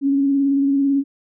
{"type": "tone with vibrato", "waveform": "sine", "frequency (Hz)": 277.2, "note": "C#4", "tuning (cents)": 0, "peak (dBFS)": -14, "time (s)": [0.01, 1.04], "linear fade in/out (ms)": 50, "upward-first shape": "square", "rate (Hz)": 18, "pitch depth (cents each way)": 21, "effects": []}